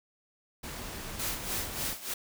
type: noise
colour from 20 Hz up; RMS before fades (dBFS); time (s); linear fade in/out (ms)
pink; -40; 0.63-1.94; 10
type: noise with tremolo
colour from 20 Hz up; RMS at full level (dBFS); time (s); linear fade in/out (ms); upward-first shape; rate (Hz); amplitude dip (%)
white; -33; 1.19-2.14; 5; sine; 3.4; 80
effects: none